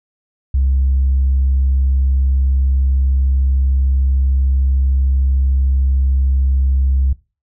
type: tone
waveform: sine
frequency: 66.7 Hz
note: C2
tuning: 34 cents sharp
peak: -10 dBFS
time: 0.54-7.13 s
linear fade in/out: 5 ms
effects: noise-tail reverb RT60 0.3 s tail -21 dB re dry + tanh soft clip ceiling -8 dBFS